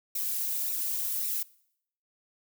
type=noise with flanger; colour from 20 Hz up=violet; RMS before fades=-31 dBFS; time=0.15-1.43 s; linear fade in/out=5 ms; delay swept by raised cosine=0.62 to 3.12 ms; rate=1.8 Hz; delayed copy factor=-0.7; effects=noise-tail reverb RT60 0.7 s tail -22 dB re dry